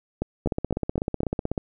two click trains, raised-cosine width 2 ms, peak -11 / -12 dBFS, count 5 / 19, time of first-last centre 0.22-1.233 / 0.46-1.578 s, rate 3.95 / 16.1 Hz, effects none

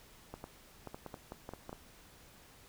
clicks, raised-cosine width 1 ms, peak -29 dBFS, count 11, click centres 0.34 / 0.441 / 0.873 / 0.945 / 1.063 / 1.142 / 1.321 / 1.491 / 1.536 / 1.694 / 1.729 s, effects pink hiss -59 dBFS RMS until 2.68 s

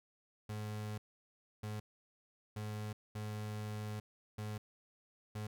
35% pulse tone bursts at uneven times, 106.2 Hz, G#2, 39 cents sharp, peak -38 dBFS, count 6, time 0.49-0.98 / 1.63-1.8 / 2.56-2.93 / 3.15-4 / 4.38-4.58 / 5.35-5.47 s, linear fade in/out 5 ms, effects none

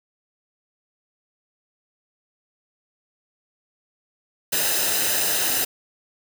white noise with comb filter, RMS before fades -22 dBFS, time 4.52-5.65 s, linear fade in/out 10 ms, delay 0.89 ms, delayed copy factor -0.55, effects none

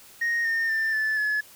sine tone with pitch steps, 1865 / 1824.5 / 1784.9 / 1746.1 / 1708.2 Hz, A#6 / A#6 / A6 / A6 / G#6, 0 / -38 / +24 / -14 / +48 cents, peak -20 dBFS, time 0.21-1.41 s, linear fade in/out 10 ms, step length 240 ms, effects tanh soft clip ceiling -21 dBFS + white hiss -50 dBFS RMS until 1.55 s

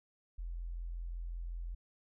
sine tone, 42.72 Hz, F1, 37 cents flat, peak -38 dBFS, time 0.38-1.75 s, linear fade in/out 10 ms, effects none

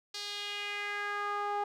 sawtooth tone with band-pass filter sweep, 410 Hz, G#4, 22 cents flat, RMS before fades -36 dBFS, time 0.14-1.64 s, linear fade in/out 5 ms, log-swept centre 4600 to 850 Hz, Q 2.6, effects none

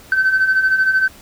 sine beating tone pair, 1525 / 1538 Hz, G6 / G6, -48 / -33 cents, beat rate 13 Hz, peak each -18 / -12 dBFS, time 0.12-1.08 s, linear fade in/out 2 ms, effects tanh soft clip ceiling -8 dBFS + pink hiss -43 dBFS RMS until 1.21 s

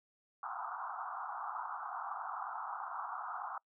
white band-pass noise, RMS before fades -42 dBFS, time 0.43-3.58 s, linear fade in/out 2 ms, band 720 to 1400 Hz, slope 96 dB/octave, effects noise-tail reverb RT60 0.1 s tail -25 dB re dry

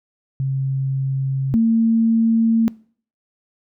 sine tone pair in turn, 134.6 / 226.6 Hz, C3 / A#3, +49 / -49 cents, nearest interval major sixth, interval 902 cents, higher second, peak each -18 / -12 dBFS, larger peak second, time 0.4-1.54 / 1.54-2.68 s, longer neither, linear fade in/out 0 ms, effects noise-tail reverb RT60 0.5 s tail -23 dB re dry

